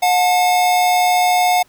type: tone pair together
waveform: square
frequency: 722.9 / 876 Hz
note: F#5 / A5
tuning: -40 / -8 cents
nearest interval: minor third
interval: 332 cents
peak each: -13 / -23 dBFS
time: 0.02-1.63 s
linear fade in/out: 10 ms
effects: pink hiss -54 dBFS RMS until 1.68 s